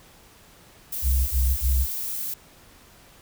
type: noise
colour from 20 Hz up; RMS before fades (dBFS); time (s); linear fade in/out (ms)
violet; -30; 0.92-2.34; 5
type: tone bursts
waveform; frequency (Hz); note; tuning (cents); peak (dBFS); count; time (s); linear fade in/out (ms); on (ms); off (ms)
sine; 64.5; C2; -24; -18; 3; 1.02-1.868; 50; 260; 34
effects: pink hiss -52 dBFS RMS until 3.21 s